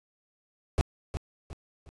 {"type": "noise with echo", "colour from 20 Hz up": "brown", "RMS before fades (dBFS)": -22, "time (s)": [0.78, 0.81], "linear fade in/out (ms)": 0, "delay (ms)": 360, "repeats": 3, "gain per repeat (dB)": -9, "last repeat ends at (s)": 1.89, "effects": ["resampled to 24000 Hz"]}